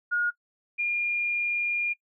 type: tone pair in turn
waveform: sine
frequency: 1435 / 2413 Hz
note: F6 / D7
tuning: +47 / +46 cents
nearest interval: major sixth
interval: 899 cents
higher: second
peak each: -22 / -24 dBFS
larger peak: first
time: 0.11-0.31 / 0.78-1.94 s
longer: second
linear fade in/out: 20 ms
effects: noise-tail reverb RT60 0.1 s tail -23 dB re dry